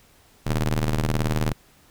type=ring-modulated tone; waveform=sawtooth; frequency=77.1 Hz; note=D#2; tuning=15 cents flat; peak=-14 dBFS; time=0.46-1.53 s; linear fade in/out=10 ms; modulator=47.9 Hz; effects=pink hiss -56 dBFS RMS until 1.9 s